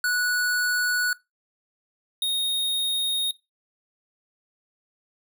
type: tone pair in turn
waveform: square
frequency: 1472 / 3718 Hz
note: F#6 / A#7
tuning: -9 / -5 cents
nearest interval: octave + major third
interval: 1604 cents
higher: second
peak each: -22 dBFS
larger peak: neither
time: 0.04-1.13 / 2.22-3.31 s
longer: neither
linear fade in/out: 2 ms
effects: noise-tail reverb RT60 0.2 s tail -19 dB re dry